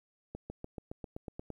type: accelerating click train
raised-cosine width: 2 ms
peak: -27 dBFS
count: 10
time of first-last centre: 0.35-1.503 s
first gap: 150 ms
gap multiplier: 0.96
effects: 11-bit